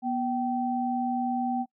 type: tone pair together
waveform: sine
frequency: 243.5 / 773 Hz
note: B3 / G5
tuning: -24 / -24 cents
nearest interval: octave + minor sixth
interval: 2000 cents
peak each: -28 dBFS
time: 0.02-1.66 s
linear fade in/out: 50 ms
effects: noise-tail reverb RT60 0.1 s tail -23 dB re dry